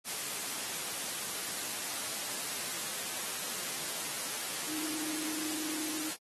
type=tone in noise; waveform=sine; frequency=310 Hz; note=D#4; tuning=6 cents flat; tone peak=-39 dBFS; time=4.67-6.12 s; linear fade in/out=50 ms; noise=white; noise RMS=-37 dBFS; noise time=0.04-6.17 s; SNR=-5 dB; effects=high-pass 150 Hz 12 dB/octave + AAC 32 kbps